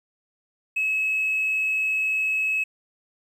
triangle tone, 2577 Hz, E7, 40 cents flat, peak -18 dBFS, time 0.76-2.64 s, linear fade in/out 10 ms, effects tanh soft clip ceiling -18 dBFS + 10-bit

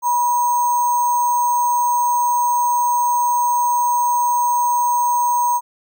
sine tone with sample-and-hold, 968 Hz, B5, 35 cents flat, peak -14 dBFS, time 0.02-5.61 s, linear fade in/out 50 ms, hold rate 7350 Hz, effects none

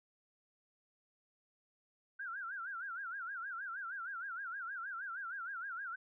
sine tone with vibrato, 1480 Hz, F#6, in tune, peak -40 dBFS, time 2.19-5.96 s, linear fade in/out 10 ms, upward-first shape sine, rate 6.4 Hz, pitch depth 180 cents each way, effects none

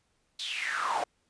brown noise with high-pass filter sweep, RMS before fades -32 dBFS, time 0.39-1.04 s, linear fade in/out 5 ms, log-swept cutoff 4000 to 690 Hz, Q 6.2, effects pink hiss -73 dBFS RMS until 1.29 s + resampled to 22050 Hz

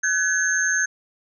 sine tone cluster, 1517 / 1688 / 6360 Hz, F#6 / G#6 / G8, +43 / +28 / +24 cents, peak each -23 / -22 / -24 dBFS, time 0.03-0.86 s, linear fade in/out 10 ms, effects none

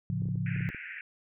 sine chord, A augmented, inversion none, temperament equal, 110 / 138.59 / 174.61 Hz, A2 / C#3 / E#3, 0 / 0 / 0 cents, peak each -33 dBFS, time 0.1-0.69 s, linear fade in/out 0 ms
clicks, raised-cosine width 3 ms, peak -32 dBFS, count 8, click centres 0.221 / 0.256 / 0.287 / 0.357 / 0.562 / 0.607 / 0.701 / 0.747 s
pink band-pass noise, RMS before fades -42 dBFS, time 0.46-1.01 s, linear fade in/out 2 ms, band 1500 to 2600 Hz, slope 96 dB/octave
effects none

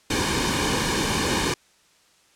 pink noise with comb filter, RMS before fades -23 dBFS, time 0.1-1.54 s, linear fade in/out 5 ms, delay 1.5 ms, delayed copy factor -0.7, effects white hiss -59 dBFS RMS until 2.35 s + low-pass 8000 Hz 12 dB/octave

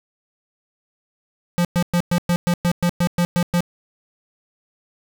square tone bursts, 174.61 Hz, F3, in tune, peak -16 dBFS, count 12, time 1.58-3.606 s, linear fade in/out 0 ms, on 68 ms, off 110 ms, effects none

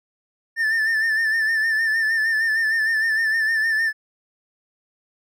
triangle tone with vibrato, 1781 Hz, A6, 21 cents sharp, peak -16 dBFS, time 0.56-3.93 s, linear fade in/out 50 ms, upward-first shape sine, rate 6.5 Hz, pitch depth 49 cents each way, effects none

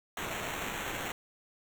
white noise with sample-and-hold, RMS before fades -37 dBFS, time 0.17-1.12 s, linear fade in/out 2 ms, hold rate 4900 Hz, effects none

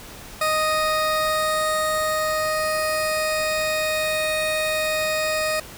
20% pulse tone pair together, 622.2 / 1244.5 Hz, D#5 / D#6, 0 / 0 cents, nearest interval octave, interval 1200 cents, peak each -16 / -23 dBFS, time 0.41-5.6 s, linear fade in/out 5 ms, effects pink hiss -40 dBFS RMS until 5.77 s

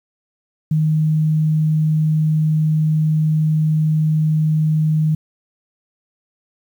sine tone, 155.56 Hz, D#3, in tune, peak -13 dBFS, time 0.71-5.15 s, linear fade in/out 5 ms, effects 8-bit

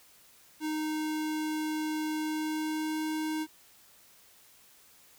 square tone with pitch glide, 309.4 to 311.7 Hz, D#4 to D#4, -10 to +3 cents, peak -31 dBFS, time 0.6-3.47 s, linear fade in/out 50 ms, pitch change +13 cents, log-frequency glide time 2.19-3.05 s, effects white hiss -59 dBFS RMS until 5.18 s

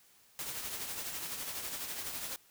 white noise with tremolo, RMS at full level -38 dBFS, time 0.39-2.36 s, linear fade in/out 0 ms, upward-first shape triangle, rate 12 Hz, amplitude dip 50%, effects white hiss -64 dBFS RMS until 2.5 s

